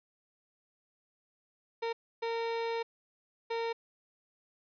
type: tone bursts at uneven times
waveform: 30% pulse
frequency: 460 Hz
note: A#4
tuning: 23 cents flat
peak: -29 dBFS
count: 3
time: 1.82-1.93 / 2.22-2.83 / 3.5-3.73 s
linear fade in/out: 10 ms
effects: resampled to 11025 Hz